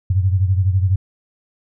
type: beating tone pair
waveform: sine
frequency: 92.5 / 104.5 Hz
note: F#2 / G#2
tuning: 0 / +11 cents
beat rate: 12 Hz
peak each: -14 / -20 dBFS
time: 0.1-0.96 s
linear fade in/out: 5 ms
effects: none